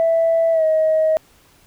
sine tone with pitch glide, 659.3 to 631.3 Hz, E5 to D#5, 0 to +25 cents, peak -12 dBFS, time 0-1.17 s, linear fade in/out 0 ms, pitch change -75 cents, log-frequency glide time 0.52-0.64 s, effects tanh soft clip ceiling -9 dBFS + pink hiss -53 dBFS RMS until 1.66 s

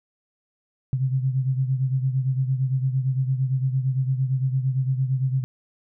sine beating tone pair, 130 / 138.8 Hz, C3 / C#3, -11 / +3 cents, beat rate 8.8 Hz, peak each -21 / -27 dBFS, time 0.93-5.44 s, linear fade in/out 0 ms, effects none

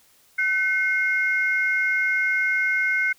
sine tone pair together, 1516 / 2144 Hz, F#6 / C7, +42 / +42 cents, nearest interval tritone, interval 600 cents, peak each -22 / -21 dBFS, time 0.38-3.13 s, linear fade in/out 10 ms, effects tanh soft clip ceiling -11 dBFS + white hiss -58 dBFS RMS until 3.18 s

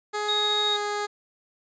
15% pulse tone with pitch glide, 418.9 to 414.1 Hz, G#4 to G#4, +15 to -5 cents, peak -20 dBFS, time 0.13-1.07 s, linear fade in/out 20 ms, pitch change -20 cents, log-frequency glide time 0.66-0.77 s
sine tone, 3756 Hz, A#7, 12 cents sharp, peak -23 dBFS, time 0.28-0.77 s, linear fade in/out 10 ms
effects resampled to 16000 Hz

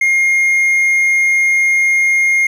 triangle tone, 2132 Hz, C7, 32 cents sharp, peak -8 dBFS, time 0.01-2.47 s, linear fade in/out 5 ms, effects none

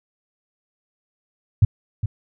sine tone with echo, 104.7 Hz, G#2, 15 cents sharp, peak -8 dBFS, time 1.62-1.65 s, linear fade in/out 5 ms, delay 410 ms, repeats 1, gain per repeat -10 dB, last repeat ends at 2.06 s, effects none

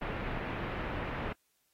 pink low-pass noise, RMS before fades -37 dBFS, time 0.01-1.33 s, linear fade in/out 10 ms, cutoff 2500 Hz, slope 24 dB/octave, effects white hiss -75 dBFS RMS until 1.73 s + AAC 48 kbps

